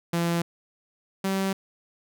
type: tone pair in turn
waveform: sawtooth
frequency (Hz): 170 / 192.94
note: F3 / G3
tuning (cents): -46 / -27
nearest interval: major second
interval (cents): 219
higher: second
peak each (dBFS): -19 / -20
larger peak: first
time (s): 0.13-0.42 / 1.24-1.53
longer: neither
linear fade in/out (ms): 5
effects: none